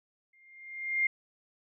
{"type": "tone with exponential growth", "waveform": "sine", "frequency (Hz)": 2114, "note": "C7", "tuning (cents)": 17, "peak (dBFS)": -22, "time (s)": [0.33, 1.07], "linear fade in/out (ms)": 5, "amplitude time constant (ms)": 160, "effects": []}